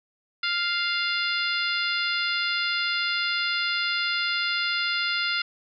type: harmonic tone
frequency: 698.5 Hz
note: F5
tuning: in tune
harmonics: 2 / 3 / 4 / 5 / 6 / 7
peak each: -28 / -30 / -31 / -32 / -33 / -33 dBFS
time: 0.43-5.42 s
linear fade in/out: 5 ms
effects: none